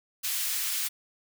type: high-pass noise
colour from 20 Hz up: white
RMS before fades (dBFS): -30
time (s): 0.23-0.89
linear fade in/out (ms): 20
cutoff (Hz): 1800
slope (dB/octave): 12
effects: none